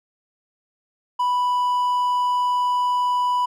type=tone; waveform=triangle; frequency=987.8 Hz; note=B5; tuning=in tune; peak=-16 dBFS; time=1.19-3.46 s; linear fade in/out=10 ms; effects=none